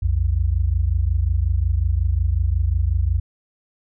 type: tone pair together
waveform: sine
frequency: 60.69 / 86.2 Hz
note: B1 / F2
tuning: -30 / -22 cents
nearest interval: tritone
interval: 608 cents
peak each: -19 dBFS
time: 0.02-3.2 s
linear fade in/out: 10 ms
effects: none